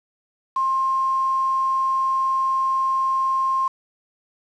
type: tone with quantisation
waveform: sine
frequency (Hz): 1061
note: C6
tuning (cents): +24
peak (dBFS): -18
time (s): 0.56-3.68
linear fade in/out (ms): 5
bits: 6
effects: low-pass 5000 Hz 12 dB/octave